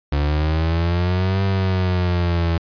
35% pulse exponential two-way sweep, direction up then down, 71.5 to 97.5 to 82.8 Hz, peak -15 dBFS, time 0.12-2.58 s, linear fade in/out 5 ms, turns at 1.43 s, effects resampled to 11025 Hz

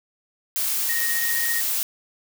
blue noise, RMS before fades -24 dBFS, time 0.56-1.83 s, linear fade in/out 0 ms
sine tone with tremolo, 1864.7 Hz, A#6, in tune, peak -24 dBFS, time 0.89-1.61 s, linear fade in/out 5 ms, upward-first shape triangle, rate 15 Hz, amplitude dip 45%
effects none

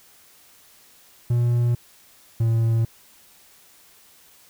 triangle tone pair in turn, 119.9 / 114.03 Hz, A#2 / A#2, +49 / -38 cents, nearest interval minor second, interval 87 cents, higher first, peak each -15 dBFS, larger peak neither, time 1.3-1.75 / 2.4-2.85 s, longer neither, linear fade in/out 5 ms, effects white hiss -53 dBFS RMS until 4.49 s

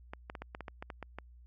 clicks, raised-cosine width 0.5 ms, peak -26 dBFS, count 11, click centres 0.135 / 0.299 / 0.352 / 0.42 / 0.549 / 0.607 / 0.682 / 0.825 / 0.902 / 1.027 / 1.186 s, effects added 60 Hz sine -53 dBFS peak until 1.46 s + AAC 48 kbps

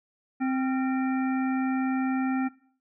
harmonic tone with a mistuned harmonic, 261.6 Hz, C4, in tune, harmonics 1 / 3 / 5 / 7 / 9, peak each -24 / -34 / -38 / -41 / -43 dBFS, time 0.4-2.49 s, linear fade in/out 20 ms, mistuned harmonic 5, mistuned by +83 cents, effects noise-tail reverb RT60 0.5 s tail -19 dB re dry

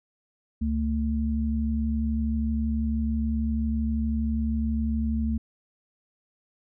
sine tone pair together, 70.37 / 223.4 Hz, C#2 / A3, +27 / +27 cents, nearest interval octave + minor sixth, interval 2000 cents, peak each -26 dBFS, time 0.61-5.38 s, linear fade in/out 10 ms, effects none

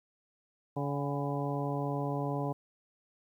harmonic tone with a mistuned harmonic, 142.4 Hz, C#3, 47 cents sharp, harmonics 1 / 2 / 3 / 4 / 5 / 6 / 7, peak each -34 / -37 / -39 / -40 / -41 / -42 / -42 dBFS, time 0.76-2.53 s, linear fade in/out 10 ms, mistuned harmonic 6, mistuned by -62 cents, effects 11-bit

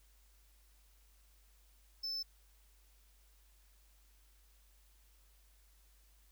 triangle tone, 5270 Hz, E8, 1 cent flat, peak -36 dBFS, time 2.03-2.23 s, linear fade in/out 10 ms, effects added 50 Hz sine -64 dBFS peak until 6.31 s + white hiss -71 dBFS RMS until 6.31 s

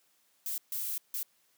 violet noise bursts at uneven times, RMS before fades -35 dBFS, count 3, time 0.46-0.58 / 0.72-0.98 / 1.14-1.23 s, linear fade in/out 2 ms, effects white hiss -70 dBFS RMS until 1.57 s + high-pass 150 Hz 12 dB/octave

